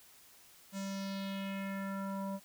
square tone with low-pass filter sweep, 195.4 Hz, G3, 5 cents flat, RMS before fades -39 dBFS, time 0.72-2.4 s, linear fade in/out 50 ms, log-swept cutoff 7900 to 790 Hz, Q 2.6, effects white hiss -60 dBFS RMS until 2.44 s

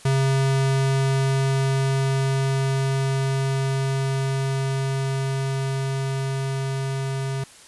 square tone with level ramp, 134.9 Hz, C#3, 47 cents flat, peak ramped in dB -18 to -25 dBFS, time 0.05-7.44 s, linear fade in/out 5 ms, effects white hiss -47 dBFS RMS until 7.67 s + resampled to 24000 Hz

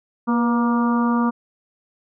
harmonic tone with a mistuned harmonic, 236.2 Hz, A#3, 23 cents sharp, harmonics 1 / 2 / 3 / 4 / 5 / 6, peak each -17 / -30 / -33 / -26 / -26 / -34 dBFS, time 0.27-1.31 s, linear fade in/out 20 ms, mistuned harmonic 2, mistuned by +49 cents, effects none

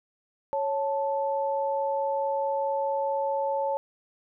sine tone pair together, 553 / 877.8 Hz, C#5 / A5, -4 / -4 cents, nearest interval minor sixth, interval 800 cents, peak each -27 / -28 dBFS, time 0.53-3.77 s, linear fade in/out 0 ms, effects none

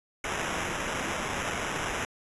white noise with sample-and-hold, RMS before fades -32 dBFS, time 0.24-2.05 s, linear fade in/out 2 ms, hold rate 4410 Hz, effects resampled to 24000 Hz

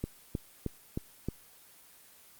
click train, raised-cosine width 3 ms, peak -19 dBFS, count 5, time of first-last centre 0.04-1.286 s, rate 3.21 Hz, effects white hiss -57 dBFS RMS until 2.39 s + Opus 24 kbps

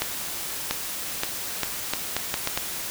accelerating click train, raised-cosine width 0.2 ms, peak -6 dBFS, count 9, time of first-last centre 0.02-2.575 s, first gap 690 ms, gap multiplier 0.76, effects white hiss -32 dBFS RMS until 2.9 s

